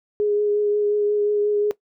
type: tone with vibrato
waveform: sine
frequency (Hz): 415.3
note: G#4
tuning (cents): 0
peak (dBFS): -17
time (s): 0.2-1.71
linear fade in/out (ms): 0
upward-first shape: triangle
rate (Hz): 5.6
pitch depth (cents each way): 17
effects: noise-tail reverb RT60 0.1 s tail -18 dB re dry